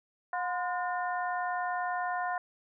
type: harmonic tone with a mistuned harmonic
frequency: 360 Hz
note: F#4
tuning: 47 cents flat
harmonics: 2 / 3 / 4 / 5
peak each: -32 / -36 / -38 / -40 dBFS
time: 0.33-2.38 s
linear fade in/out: 2 ms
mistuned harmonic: 3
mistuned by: -83 cents
effects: none